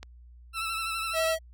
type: click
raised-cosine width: 0.2 ms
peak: -24 dBFS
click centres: 0.03 s
type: tone with vibrato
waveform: 20% pulse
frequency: 1328 Hz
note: E6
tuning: 12 cents sharp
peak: -25 dBFS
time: 0.53-1.36 s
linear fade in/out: 50 ms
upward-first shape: sine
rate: 12 Hz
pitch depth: 34 cents each way
type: tone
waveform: square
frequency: 645 Hz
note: E5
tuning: 38 cents flat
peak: -26 dBFS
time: 1.13-1.39 s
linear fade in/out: 50 ms
effects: added 60 Hz sine -48 dBFS peak until 1.53 s